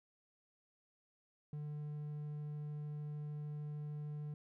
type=tone; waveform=triangle; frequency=148.9 Hz; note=D3; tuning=24 cents sharp; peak=-39 dBFS; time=1.53-4.34 s; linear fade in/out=2 ms; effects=none